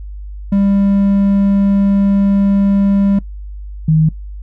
triangle / sine tone pair in turn, 198.6 / 157.63 Hz, G3 / D#3, +23 / +23 cents, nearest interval major third, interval 400 cents, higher first, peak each -7 dBFS, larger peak neither, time 0.52-3.19 / 3.88-4.09 s, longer first, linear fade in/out 5 ms, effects noise-tail reverb RT60 0.1 s tail -21 dB re dry + added 50 Hz sine -25 dBFS peak until 4.42 s

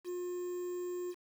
triangle tone with quantisation, 356.7 Hz, F4, 37 cents sharp, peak -34 dBFS, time 0.04-1.15 s, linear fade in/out 50 ms, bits 9, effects none

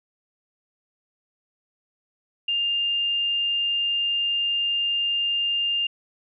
sine tone, 2805 Hz, F7, 7 cents sharp, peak -21 dBFS, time 2.48-5.87 s, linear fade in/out 5 ms, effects none

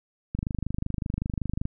click train, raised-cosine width 5 ms, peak -16 dBFS, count 34, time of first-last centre 0.35-1.654 s, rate 25.3 Hz, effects none

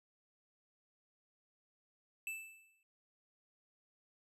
square tone with exponential decay, 2640 Hz, E7, 2 cents sharp, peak -38 dBFS, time 2.27-2.83 s, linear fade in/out 1 ms, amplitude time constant 120 ms, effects resampled to 32000 Hz

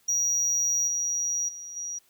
sine tone with level steps, 5760 Hz, F#8, 47 cents flat, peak -20 / -24 / -37 / -31 dBFS, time 0.08-1.99 s, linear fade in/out 10 ms, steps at 0.87 / 1.48 / 1.76 s, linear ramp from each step 10 ms, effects tanh soft clip ceiling -21 dBFS + white hiss -64 dBFS RMS until 2.09 s

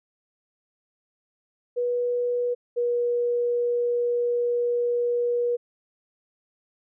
sine tone pair in turn, 486.9 / 481 Hz, B4 / B4, -25 / -46 cents, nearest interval unison, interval 21 cents, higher first, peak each -22 / -21 dBFS, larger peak second, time 1.76-2.55 / 2.76-5.57 s, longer second, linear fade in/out 20 ms, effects none

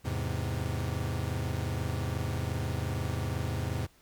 40% pulse chord, E augmented, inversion none, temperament equal with one note detuned, 82.41 / 104.97 / 130.81 Hz, E2 / G#2 / B#2, 0 / +19 / 0 cents, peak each -34 dBFS, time 0.04-3.87 s, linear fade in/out 20 ms, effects pink hiss -63 dBFS RMS until 4.01 s

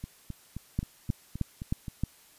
two click trains, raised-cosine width 5 ms, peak -24 / -15 dBFS, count 8 / 5, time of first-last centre 0.04-1.882 / 0.79-2.036 s, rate 3.8 / 3.21 Hz, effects white hiss -58 dBFS RMS until 2.38 s + resampled to 32000 Hz

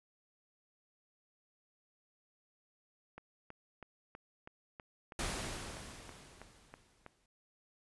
click train, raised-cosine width 0.5 ms, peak -33 dBFS, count 13, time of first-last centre 3.18-7.063 s, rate 3.09 Hz
pink noise with exponential decay, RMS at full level -36 dBFS, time 5.19-7.26 s, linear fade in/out 2 ms, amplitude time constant 450 ms
effects resampled to 24000 Hz

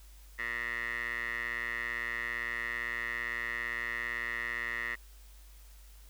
15% pulse tone with band-pass filter, 117.7 Hz, A#2, 17 cents sharp, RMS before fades -36 dBFS, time 0.38-4.96 s, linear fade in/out 20 ms, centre 1900 Hz, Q 9.2, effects added 50 Hz sine -51 dBFS peak until 6.09 s + white hiss -61 dBFS RMS until 6.09 s

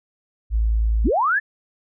sine tone, 55 Hz, A1, in tune, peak -16 dBFS, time 0.5-1.11 s, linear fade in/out 50 ms
sine linear sweep, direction up, 159.6 to 1797 Hz, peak -16 dBFS, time 1.04-1.4 s, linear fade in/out 20 ms
effects none

